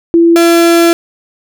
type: tone pair in turn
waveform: sine / 35% pulse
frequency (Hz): 336.5 / 338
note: E4 / E4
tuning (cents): +36 / +43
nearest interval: unison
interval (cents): 7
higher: second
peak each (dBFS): -3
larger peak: neither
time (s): 0.14-0.36 / 0.36-0.93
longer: second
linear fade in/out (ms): 0
effects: none